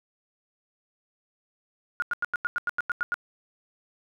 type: tone bursts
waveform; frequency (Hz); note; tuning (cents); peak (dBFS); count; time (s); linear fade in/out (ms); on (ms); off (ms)
sine; 1428; F6; +38; -23; 11; 2-3.142; 0; 22; 90
effects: none